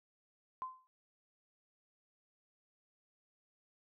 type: tone with exponential decay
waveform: sine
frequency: 1033 Hz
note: C6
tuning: 22 cents flat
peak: -35 dBFS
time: 0.62-0.87 s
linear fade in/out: 0 ms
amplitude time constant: 54 ms
effects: none